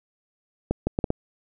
clicks, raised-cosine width 2 ms, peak -9 dBFS, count 5, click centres 0.71 / 0.87 / 0.989 / 1.042 / 1.104 s, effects none

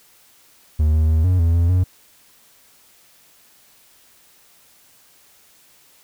triangle tone with pitch steps, 76.7 / 78.5 / 79.4 / 91.3 / 83.2 / 85.1 / 91.2 Hz, D#2 / D#2 / D#2 / F#2 / E2 / F2 / F#2, -24 / +16 / +36 / -23 / +17 / -44 / -24 cents, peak -11 dBFS, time 0.79-1.84 s, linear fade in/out 10 ms, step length 150 ms, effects white hiss -53 dBFS RMS until 6.03 s

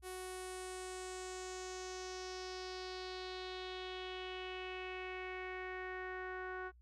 sawtooth tone with low-pass filter sweep, 370 Hz, F#4, in tune, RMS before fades -45 dBFS, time 0.02-6.72 s, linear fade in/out 50 ms, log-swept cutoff 11000 to 1500 Hz, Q 3.5, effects noise-tail reverb RT60 0.1 s tail -26 dB re dry + added 60 Hz sine -60 dBFS peak until 6.81 s

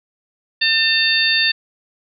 harmonic tone, 900 Hz, A5, 39 cents sharp, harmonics 2 / 3 / 4 / 5, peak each -19 / -19 / -19 / -19 dBFS, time 0.61-1.52 s, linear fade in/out 10 ms, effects none

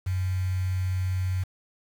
sine tone with quantisation, 92.5 Hz, F#2, in tune, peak -24 dBFS, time 0.06-1.44 s, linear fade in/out 10 ms, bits 7, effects none

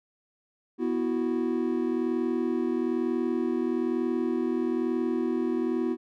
triangle chord, B suspended fourth, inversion none, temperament just, 246.9 / 329.3 / 370.4 Hz, B3 / E4 / F#4, 0 / -2 / +2 cents, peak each -27 / -27 / -28 dBFS, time 0.78-5.97 s, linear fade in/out 50 ms, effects none

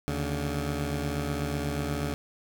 15% pulse tone pair together, 75.35 / 142.5 Hz, D2 / C#3, +45 / +48 cents, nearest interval major seventh, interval 1103 cents, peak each -25 dBFS, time 0.08-2.14 s, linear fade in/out 0 ms, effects none

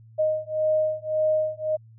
sine beating tone pair, 620 / 621.8 Hz, D#5 / D#5, -6 / -1 cents, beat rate 1.8 Hz, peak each -24 dBFS, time 0.18-1.77 s, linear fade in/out 20 ms, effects added 112 Hz sine -47 dBFS peak until 1.98 s

